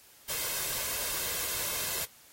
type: noise with comb filter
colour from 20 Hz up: white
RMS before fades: -33 dBFS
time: 0.28-2.06 s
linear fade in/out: 20 ms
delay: 1.9 ms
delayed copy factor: +0.5
effects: white hiss -57 dBFS RMS until 2.32 s + AAC 48 kbps